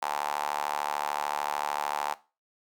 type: tone with high-pass filter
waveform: sawtooth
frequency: 73.42 Hz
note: D2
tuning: in tune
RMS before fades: -31 dBFS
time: 0.02-2.14 s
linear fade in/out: 5 ms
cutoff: 860 Hz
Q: 5.2
effects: noise-tail reverb RT60 0.3 s tail -18 dB re dry